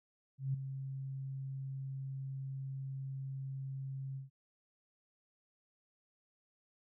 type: tone with ADSR envelope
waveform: sine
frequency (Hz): 134.8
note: C#3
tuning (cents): -48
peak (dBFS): -30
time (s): 0.38-4.3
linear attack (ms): 160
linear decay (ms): 7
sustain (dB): -9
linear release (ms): 140
effects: none